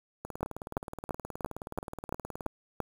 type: two click trains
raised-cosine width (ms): 1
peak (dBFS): -16 / -24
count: 8 / 43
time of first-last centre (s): 0.43-2.803 / 0.25-2.461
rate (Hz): 2.95 / 19
effects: 7-bit